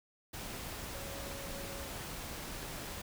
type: tone in noise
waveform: sine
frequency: 554.4 Hz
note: C#5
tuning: in tune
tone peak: -48 dBFS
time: 0.94-1.88 s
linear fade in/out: 10 ms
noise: pink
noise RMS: -43 dBFS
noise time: 0.33-3.02 s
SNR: -8 dB
effects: none